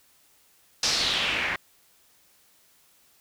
white noise with low-pass filter sweep, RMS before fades -26 dBFS, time 0.83-1.56 s, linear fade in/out 2 ms, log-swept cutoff 5600 to 1900 Hz, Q 3.1, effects white hiss -61 dBFS RMS until 3.2 s

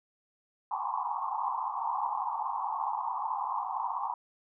white band-pass noise, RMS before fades -33 dBFS, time 0.71-4.14 s, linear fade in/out 5 ms, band 780 to 1100 Hz, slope 96 dB/octave, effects none

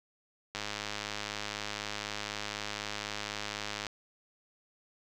click train, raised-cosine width 0.2 ms, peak -18 dBFS, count 346, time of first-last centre 0.55-3.867 s, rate 104 Hz, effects none

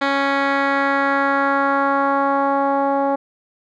10% pulse tone with low-pass filter sweep, 277.2 Hz, C#4, in tune, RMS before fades -18 dBFS, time 0.01-3.16 s, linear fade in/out 10 ms, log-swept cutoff 2900 to 750 Hz, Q 1.7, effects none

